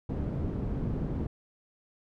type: low-pass noise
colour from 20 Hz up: white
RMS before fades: -32 dBFS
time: 0.09-1.27 s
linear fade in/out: 5 ms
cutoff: 190 Hz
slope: 12 dB/octave
effects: none